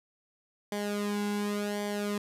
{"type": "tone with flanger", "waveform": "sawtooth", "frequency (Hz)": 205.8, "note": "G#3", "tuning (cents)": -16, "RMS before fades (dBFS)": -32, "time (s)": [0.72, 2.18], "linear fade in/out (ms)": 2, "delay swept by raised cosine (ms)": [0.75, 1.67], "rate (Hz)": 0.9, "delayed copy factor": -0.75, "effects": ["resampled to 32000 Hz", "10-bit"]}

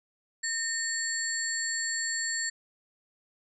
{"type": "tone cluster", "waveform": "sine", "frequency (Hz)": [1822, 4417, 7400], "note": ["A#6", "C#8", "A#8"], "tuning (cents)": [-40, -7, -14], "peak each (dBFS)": [-32, -36, -32], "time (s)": [0.43, 2.5], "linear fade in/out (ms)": 10, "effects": []}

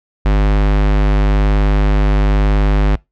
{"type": "tone", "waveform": "square", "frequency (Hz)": 50.5, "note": "G#1", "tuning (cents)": -48, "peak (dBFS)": -10, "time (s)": [0.25, 2.96], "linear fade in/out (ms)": 10, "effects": ["noise-tail reverb RT60 0.2 s tail -23 dB re dry", "low-pass 3000 Hz 12 dB/octave"]}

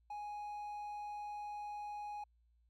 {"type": "tone", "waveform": "triangle", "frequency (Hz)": 830.6, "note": "G#5", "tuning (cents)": 0, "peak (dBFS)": -40, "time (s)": [0.1, 2.24], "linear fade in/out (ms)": 5, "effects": ["added 58 Hz sine -69 dBFS peak until 2.69 s"]}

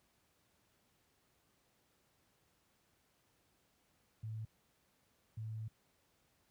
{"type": "tone bursts at uneven times", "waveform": "sine", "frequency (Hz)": 110, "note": "A2", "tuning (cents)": 0, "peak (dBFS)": -40, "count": 2, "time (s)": [[4.23, 4.45], [5.37, 5.68]], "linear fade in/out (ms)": 5, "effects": ["pink hiss -75 dBFS RMS until 6.5 s", "high-pass 60 Hz 12 dB/octave"]}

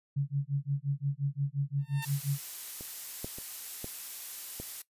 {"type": "tone with tremolo", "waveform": "sine", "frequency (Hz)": 140.6, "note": "C#3", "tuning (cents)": 25, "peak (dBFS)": -25, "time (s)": [0.16, 2.4], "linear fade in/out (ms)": 10, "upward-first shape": "sine", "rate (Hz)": 5.7, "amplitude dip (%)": 100}
{"type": "tone with exponential growth", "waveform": "15% pulse", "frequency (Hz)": 903, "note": "A5", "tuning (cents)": 45, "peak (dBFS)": -29, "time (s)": [1.78, 2.05], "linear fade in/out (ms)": 5, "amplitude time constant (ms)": 58}
{"type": "noise", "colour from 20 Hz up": "blue", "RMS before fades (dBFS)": -40, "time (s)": [2.02, 4.82], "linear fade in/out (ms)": 5}
{"type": "clicks", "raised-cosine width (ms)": 2, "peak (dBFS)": [-31, -23, -31, -25, -26], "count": 5, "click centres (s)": [2.809, 3.245, 3.385, 3.844, 4.6]}
{"effects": ["noise-tail reverb RT60 0.1 s tail -18 dB re dry", "resampled to 32000 Hz"]}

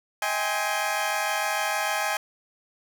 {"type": "chord", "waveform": "20% pulse", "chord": "Ab major seventh", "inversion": "second", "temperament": "equal with one note detuned", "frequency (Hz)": [635.7, 784, 830.6, 1046.5], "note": ["Eb5", "G5", "Ab5", "C6"], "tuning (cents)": [37, 0, 0, 0], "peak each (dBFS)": [-26, -26, -23, -28], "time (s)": [0.22, 2.17], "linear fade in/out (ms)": 2, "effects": []}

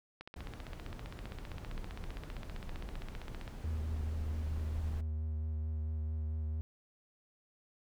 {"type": "click train", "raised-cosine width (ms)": 0.3, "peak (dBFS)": -30, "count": 51, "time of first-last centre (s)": [0.21, 3.478], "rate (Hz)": 15.3}
{"type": "noise", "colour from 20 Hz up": "brown", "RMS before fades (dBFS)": -44, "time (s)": [0.36, 5.01], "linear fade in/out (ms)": 5}
{"type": "tone with vibrato", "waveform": "triangle", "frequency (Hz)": 77.78, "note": "D#2", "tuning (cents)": 0, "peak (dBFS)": -32, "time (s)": [3.64, 6.61], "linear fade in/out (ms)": 0, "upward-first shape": "sine", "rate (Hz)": 4.5, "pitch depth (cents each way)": 21}
{"effects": []}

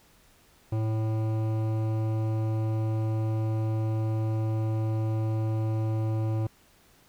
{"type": "tone with hard clipping", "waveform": "sine", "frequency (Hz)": 110, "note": "A2", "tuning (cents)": 0, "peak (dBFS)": -27, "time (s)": [0.72, 6.47], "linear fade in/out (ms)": 5, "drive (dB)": 14, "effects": ["pink hiss -60 dBFS RMS until 7.08 s"]}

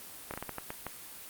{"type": "slowing click train", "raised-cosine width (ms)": 0.5, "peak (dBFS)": -21, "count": 8, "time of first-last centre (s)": [0.31, 0.867], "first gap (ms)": 28, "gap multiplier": 1.34, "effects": ["white hiss -47 dBFS RMS until 1.29 s", "Opus 32 kbps"]}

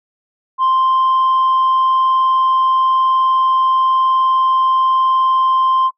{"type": "tone", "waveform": "sine", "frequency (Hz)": 1046.5, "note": "C6", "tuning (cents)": 0, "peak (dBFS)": -9, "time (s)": [0.58, 5.91], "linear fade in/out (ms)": 50, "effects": ["noise-tail reverb RT60 0.1 s tail -22 dB re dry", "tanh soft clip ceiling -9 dBFS"]}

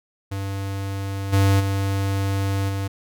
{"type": "tone with level steps", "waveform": "square", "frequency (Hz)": 98, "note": "G2", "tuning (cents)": 0, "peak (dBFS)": [-26, -15, -21, -24], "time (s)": [0.31, 2.88], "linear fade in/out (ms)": 10, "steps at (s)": [1.32, 1.59, 2.68], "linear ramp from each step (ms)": 20, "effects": []}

